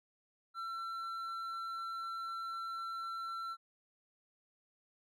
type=tone with hard clipping; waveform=sine; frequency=1348 Hz; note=E6; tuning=38 cents sharp; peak=-40 dBFS; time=0.54-3.57 s; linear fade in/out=50 ms; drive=5 dB; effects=none